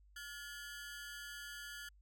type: ring-modulated tone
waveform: sawtooth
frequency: 1568 Hz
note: G6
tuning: in tune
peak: -40 dBFS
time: 0.16-1.89 s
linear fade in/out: 5 ms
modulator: 143 Hz
effects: added 50 Hz sine -62 dBFS peak until 2.01 s